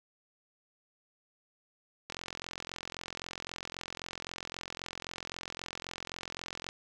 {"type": "click train", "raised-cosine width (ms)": 0.2, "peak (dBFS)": -21, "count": 202, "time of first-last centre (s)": [2.1, 6.689], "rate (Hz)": 43.8, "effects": []}